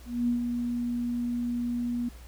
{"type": "tone with ADSR envelope", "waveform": "sine", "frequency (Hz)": 240.3, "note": "B3", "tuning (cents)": -47, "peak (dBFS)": -22, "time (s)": [0.05, 2.09], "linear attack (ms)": 230, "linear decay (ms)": 120, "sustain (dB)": -5, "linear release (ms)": 7, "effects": ["added 60 Hz sine -45 dBFS peak until 2.27 s", "pink hiss -54 dBFS RMS until 2.27 s"]}